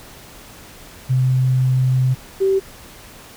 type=tone pair in turn; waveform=sine; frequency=129 / 386.6 Hz; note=C3 / G4; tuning=-24 / -24 cents; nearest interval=octave + perfect fifth; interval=1900 cents; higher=second; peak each=-13 dBFS; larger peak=neither; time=1.09-2.15 / 2.4-2.6 s; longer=first; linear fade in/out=20 ms; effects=pink hiss -41 dBFS RMS until 3.36 s